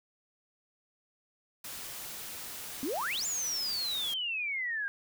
white noise, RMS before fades -42 dBFS, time 1.64-4.14 s, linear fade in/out 5 ms
sine exponential two-way sweep, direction up then down, 246.9 to 7190 to 1590 Hz, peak -31 dBFS, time 2.83-4.88 s, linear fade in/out 0 ms, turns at 3.26 s
effects none

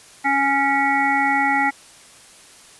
harmonic tone, 277.2 Hz, C#4, in tune, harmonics 1 / 3 / 5 / 7 / 8, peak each -25 / -19 / -26 / -21 / -25 dBFS, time 0.24-1.71 s, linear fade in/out 20 ms, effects white hiss -46 dBFS RMS until 2.79 s + resampled to 24000 Hz

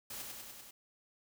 white noise with echo, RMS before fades -44 dBFS, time 0.1-0.22 s, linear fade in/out 5 ms, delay 98 ms, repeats 5, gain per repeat -2 dB, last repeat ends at 0.71 s, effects none

